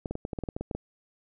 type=clicks; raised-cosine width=2 ms; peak=-19 dBFS; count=12; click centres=0.058 / 0.11 / 0.154 / 0.251 / 0.332 / 0.388 / 0.437 / 0.488 / 0.565 / 0.61 / 0.712 / 0.75 s; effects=none